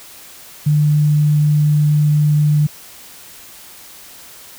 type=tone; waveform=sine; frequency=149.3 Hz; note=D3; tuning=29 cents sharp; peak=-10 dBFS; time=0.66-2.67 s; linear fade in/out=10 ms; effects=white hiss -39 dBFS RMS until 4.58 s